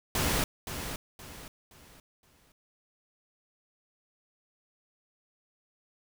pink noise with echo, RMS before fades -28 dBFS, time 0.15-0.44 s, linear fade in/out 2 ms, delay 520 ms, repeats 4, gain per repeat -9 dB, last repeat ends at 2.52 s, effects none

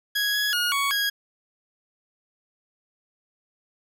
20% pulse tone with pitch steps, 1662 / 1675 / 1437 / 1118 / 1647 Hz, G#6 / G#6 / F6 / C#6 / G#6, +1 / +14 / +49 / +14 / -15 cents, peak -17 dBFS, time 0.15-1.1 s, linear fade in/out 10 ms, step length 190 ms, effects none

